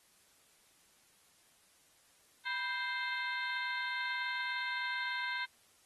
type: harmonic tone with a mistuned harmonic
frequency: 523.3 Hz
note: C5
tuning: in tune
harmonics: 2 / 3 / 4 / 5 / 6 / 7 / 8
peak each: -41 / -38 / -40 / -52 / -52 / -46 / -49 dBFS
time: 2.45-5.46 s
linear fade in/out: 20 ms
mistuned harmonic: 2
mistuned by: -110 cents
effects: white hiss -67 dBFS RMS until 5.85 s + AAC 32 kbps